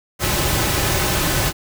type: noise with comb filter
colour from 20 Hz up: pink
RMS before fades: -19 dBFS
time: 0.19-1.53 s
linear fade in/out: 50 ms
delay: 4.3 ms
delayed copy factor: -0.5
effects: none